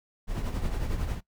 brown noise with tremolo, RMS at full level -27 dBFS, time 0.27-1.21 s, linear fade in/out 50 ms, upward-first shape triangle, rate 11 Hz, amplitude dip 60%, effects noise-tail reverb RT60 0.1 s tail -18 dB re dry

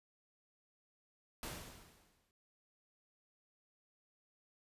pink noise with exponential decay, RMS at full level -42 dBFS, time 1.43-2.31 s, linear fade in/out 1 ms, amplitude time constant 190 ms, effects resampled to 32000 Hz

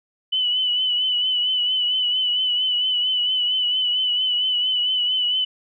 sine tone with vibrato, 2989 Hz, F#7, 17 cents sharp, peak -18 dBFS, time 0.32-5.45 s, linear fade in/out 10 ms, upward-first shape triangle, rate 4.4 Hz, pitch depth 48 cents each way, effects none

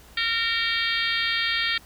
harmonic tone, 459.8 Hz, A#4, 24 cents flat, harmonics 3 / 4 / 5 / 6 / 7 / 8 / 9 / 10, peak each -32 / -27 / -29 / -35 / -29 / -30 / -36 / -34 dBFS, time 0.17-1.78 s, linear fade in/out 5 ms, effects added 60 Hz sine -51 dBFS peak until 1.85 s + pink hiss -51 dBFS RMS until 1.85 s

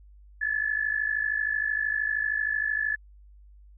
sine tone with amplitude modulation, 1724 Hz, A6, 36 cents flat, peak -21 dBFS, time 0.41-2.96 s, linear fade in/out 10 ms, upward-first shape sine, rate 53 Hz, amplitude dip 80%, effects added 50 Hz sine -49 dBFS peak until 3.77 s

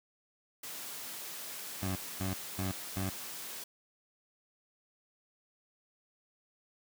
white high-pass noise, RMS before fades -43 dBFS, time 0.63-3.64 s, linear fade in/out 5 ms, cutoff 150 Hz, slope 12 dB/octave
20% pulse tone bursts, 94.5 Hz, F#2, 37 cents sharp, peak -28 dBFS, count 4, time 1.82-3.1 s, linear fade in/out 10 ms, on 140 ms, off 240 ms
effects none

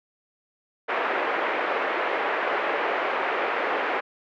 pink band-pass noise, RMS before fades -26 dBFS, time 0.88-4.01 s, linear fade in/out 20 ms, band 400 to 2300 Hz, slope 24 dB/octave, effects none

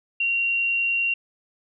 sine tone, 2755 Hz, F7, 24 cents flat, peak -20 dBFS, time 0.2-1.14 s, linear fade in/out 5 ms, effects none

